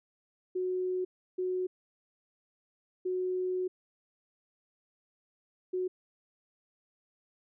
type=tone bursts at uneven times; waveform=sine; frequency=367.6 Hz; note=F#4; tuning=11 cents flat; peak=-29 dBFS; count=4; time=0.55-1.05 / 1.38-1.67 / 3.05-3.68 / 5.73-5.88 s; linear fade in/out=10 ms; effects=none